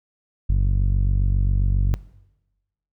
sawtooth tone with low-pass filter, 47.44 Hz, F#1, 44 cents sharp, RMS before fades -18 dBFS, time 0.49-1.94 s, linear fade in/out 0 ms, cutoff 110 Hz, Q 0.89, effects noise-tail reverb RT60 1.0 s tail -20 dB re dry

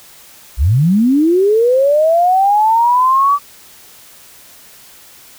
sine linear sweep, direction up, 52.1 to 1160 Hz, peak -8 dBFS, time 0.57-3.39 s, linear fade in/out 50 ms, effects white hiss -41 dBFS RMS until 5.38 s

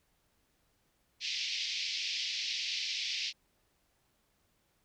white band-pass noise, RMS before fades -36 dBFS, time 1.2-3.33 s, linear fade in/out 50 ms, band 2200 to 5400 Hz, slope 48 dB/octave, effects pink hiss -74 dBFS RMS until 4.84 s

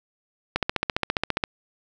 click train, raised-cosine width 0.3 ms, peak -6 dBFS, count 14, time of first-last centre 0.56-1.438 s, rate 14.8 Hz, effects none

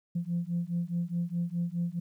sine beating tone pair, 170 / 174.8 Hz, F3 / F3, -46 / +2 cents, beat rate 4.8 Hz, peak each -31 dBFS, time 0.15-2 s, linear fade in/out 10 ms, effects tanh soft clip ceiling -23 dBFS + 11-bit

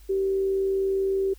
sine tone with amplitude modulation, 386.9 Hz, G4, 23 cents flat, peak -20 dBFS, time 0.09-1.34 s, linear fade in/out 10 ms, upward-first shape sine, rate 80.2 Hz, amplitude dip 30%, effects added 50 Hz sine -46 dBFS peak until 1.38 s + white hiss -58 dBFS RMS until 1.38 s

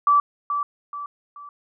sine tone with echo, 1158 Hz, D6, 25 cents flat, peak -13 dBFS, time 0.07-0.2 s, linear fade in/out 2 ms, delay 430 ms, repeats 3, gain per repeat -8 dB, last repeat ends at 1.49 s, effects none

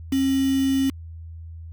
sine tone with quantisation, 269.3 Hz, C#4, 50 cents flat, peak -18 dBFS, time 0.12-0.9 s, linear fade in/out 5 ms, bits 5, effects added 82 Hz sine -35 dBFS peak until 1.72 s

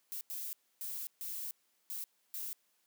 violet noise bursts at uneven times, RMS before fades -41 dBFS, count 6, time 0.12-0.21 / 0.3-0.53 / 0.81-1.07 / 1.21-1.51 / 1.9-2.04 / 2.34-2.53 s, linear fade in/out 0 ms, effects white hiss -75 dBFS RMS until 2.86 s + high-pass 200 Hz 12 dB/octave

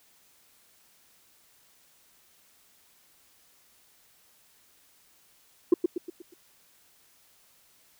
sine tone with echo, 349.2 Hz, F4, in tune, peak -12 dBFS, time 5.72-5.74 s, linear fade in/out 5 ms, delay 120 ms, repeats 5, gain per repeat -7 dB, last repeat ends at 6.34 s, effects tanh soft clip ceiling -12 dBFS + white hiss -62 dBFS RMS until 7.99 s

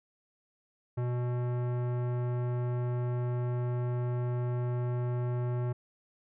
sine tone with tanh clipping, 122.6 Hz, B2, 12 cents flat, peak -31 dBFS, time 0.97-5.73 s, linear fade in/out 10 ms, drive 18 dB, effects none

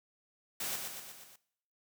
white noise with echo, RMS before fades -37 dBFS, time 0.6-0.76 s, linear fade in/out 5 ms, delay 120 ms, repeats 5, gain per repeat -4 dB, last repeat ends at 1.36 s, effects noise-tail reverb RT60 0.7 s tail -20 dB re dry + high-pass 100 Hz 12 dB/octave

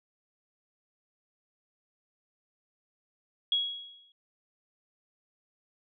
sine tone with exponential decay, 3322 Hz, G#7, in tune, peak -22 dBFS, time 3.52-4.12 s, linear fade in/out 2 ms, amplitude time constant 130 ms, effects none

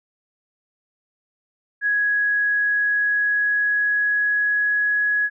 sine tone with pitch glide, 1667 to 1677.6 Hz, G#6 to G#6, +6 to +17 cents, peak -17 dBFS, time 1.81-5.3 s, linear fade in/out 50 ms, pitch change +11 cents, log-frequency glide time 2.48-5.14 s, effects none

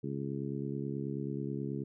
harmonic tone, 69.3 Hz, C#2, in tune, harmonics 2 / 3 / 4 / 5 / 6, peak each -38 / -40 / -41 / -42 / -43 dBFS, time 0.03-1.84 s, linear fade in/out 10 ms, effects none

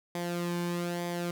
sawtooth tone with flanger, 173.8 Hz, F3, 8 cents flat, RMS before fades -33 dBFS, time 0.15-1.31 s, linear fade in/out 2 ms, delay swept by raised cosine 0.72 to 1.55 ms, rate 1.1 Hz, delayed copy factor -0.6, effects none

